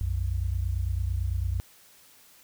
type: tone pair together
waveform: sine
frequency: 61.83 / 90.8 Hz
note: B1 / F#2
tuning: +3 / -32 cents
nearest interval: perfect fifth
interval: 665 cents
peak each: -28 dBFS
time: 0.01-1.6 s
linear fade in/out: 0 ms
effects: white hiss -56 dBFS RMS until 2.43 s